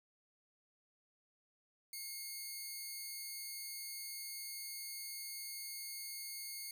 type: tone pair together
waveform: 10% pulse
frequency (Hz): 2159 / 4575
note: C#7 / D8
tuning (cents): -46 / -46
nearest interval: octave + minor second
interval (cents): 1300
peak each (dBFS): -39 / -39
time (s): 1.93-6.71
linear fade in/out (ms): 2
effects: none